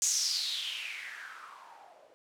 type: noise with low-pass filter sweep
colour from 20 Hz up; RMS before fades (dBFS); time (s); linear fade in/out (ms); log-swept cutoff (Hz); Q
violet; -36; 0.02-2.14; 0; 6900 to 540; 5.8
effects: none